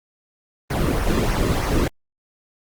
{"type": "noise with flanger", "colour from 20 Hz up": "brown", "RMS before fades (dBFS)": -20, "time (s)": [0.7, 1.88], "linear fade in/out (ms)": 5, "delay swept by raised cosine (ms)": [0.25, 1.35], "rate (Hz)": 3.2, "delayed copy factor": -0.6, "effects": ["Opus 24 kbps"]}